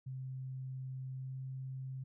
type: tone with pitch glide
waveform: sine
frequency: 130.81 to 131.72 Hz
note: C3 to C3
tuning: 0 to +12 cents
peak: -40 dBFS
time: 0.06-2.04 s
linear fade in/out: 10 ms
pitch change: +12 cents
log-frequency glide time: 1.14-1.38 s
effects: none